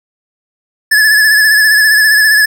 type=tone with vibrato; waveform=square; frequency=1722 Hz; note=A6; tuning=38 cents flat; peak=-6 dBFS; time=0.91-2.46 s; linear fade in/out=10 ms; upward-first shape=sine; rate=15 Hz; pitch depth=45 cents each way; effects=none